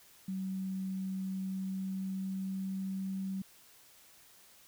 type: tone with pitch glide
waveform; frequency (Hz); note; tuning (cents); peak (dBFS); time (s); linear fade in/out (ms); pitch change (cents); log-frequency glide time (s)
sine; 190 to 191.76; F#3 to G3; +46 to -38; -34; 0.28-3.42; 5; +16; 1.37-3.1
effects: white hiss -60 dBFS RMS until 4.67 s